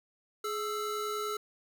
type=tone pair together; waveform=square; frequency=420 / 1330 Hz; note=G#4 / E6; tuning=+19 / +15 cents; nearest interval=octave + minor sixth; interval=1996 cents; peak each=-36 / -36 dBFS; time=0.44-1.37 s; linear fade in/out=5 ms; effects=none